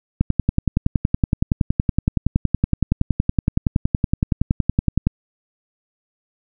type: click train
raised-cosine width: 5 ms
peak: -3 dBFS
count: 53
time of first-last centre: 0.21-5.07 s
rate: 10.7 Hz
effects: none